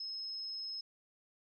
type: tone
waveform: sine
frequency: 5170 Hz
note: E8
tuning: 34 cents flat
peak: -39 dBFS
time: 0-0.81 s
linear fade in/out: 5 ms
effects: none